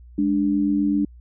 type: tone pair together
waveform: sine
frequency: 205.9 / 293.7 Hz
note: G#3 / D4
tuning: -15 / 0 cents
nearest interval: tritone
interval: 615 cents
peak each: -22 / -19 dBFS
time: 0.18-1.05 s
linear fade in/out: 5 ms
effects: added 60 Hz sine -42 dBFS peak until 1.2 s